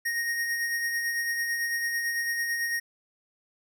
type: tone with tremolo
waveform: square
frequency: 1864.7 Hz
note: A#6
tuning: in tune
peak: -26 dBFS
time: 0.05-2.8 s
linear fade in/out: 10 ms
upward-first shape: sine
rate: 9 Hz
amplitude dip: 35%
effects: none